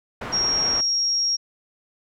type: low-pass noise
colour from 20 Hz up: white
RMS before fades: -32 dBFS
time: 0.21-0.81 s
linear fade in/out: 5 ms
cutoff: 1300 Hz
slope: 12 dB/octave
type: tone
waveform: sine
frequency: 5590 Hz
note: F8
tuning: 1 cent sharp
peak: -19 dBFS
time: 0.32-1.37 s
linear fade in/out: 20 ms
effects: none